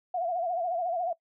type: tone with vibrato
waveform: sine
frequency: 698.5 Hz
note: F5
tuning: in tune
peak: -27 dBFS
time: 0.14-1.13 s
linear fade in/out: 5 ms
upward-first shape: sine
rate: 14 Hz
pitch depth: 97 cents each way
effects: noise-tail reverb RT60 0.1 s tail -21 dB re dry